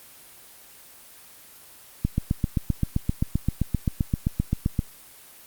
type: click train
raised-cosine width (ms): 5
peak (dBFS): -9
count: 22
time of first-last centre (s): 2.05-4.792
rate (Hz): 7.66
effects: white hiss -48 dBFS RMS until 5.46 s + Opus 24 kbps